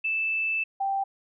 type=tone pair in turn; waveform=sine; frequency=2637 / 784 Hz; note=E7 / G5; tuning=0 / 0 cents; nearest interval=octave + major sixth; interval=2100 cents; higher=first; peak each=-24 dBFS; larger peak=neither; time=0.04-0.64 / 0.8-1.04 s; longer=first; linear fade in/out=10 ms; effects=none